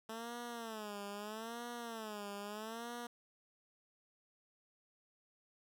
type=tone with vibrato; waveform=10% pulse; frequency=220 Hz; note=A3; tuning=in tune; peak=-35 dBFS; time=0.09-3.07 s; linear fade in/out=5 ms; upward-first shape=sine; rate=0.78 Hz; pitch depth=150 cents each way; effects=none